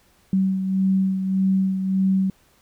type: beating tone pair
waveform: sine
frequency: 190.5 / 192.2 Hz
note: G3 / G3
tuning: -49 / -34 cents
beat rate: 1.7 Hz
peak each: -18 / -27 dBFS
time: 0.33-2.3 s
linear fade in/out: 2 ms
effects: pink hiss -59 dBFS RMS until 2.61 s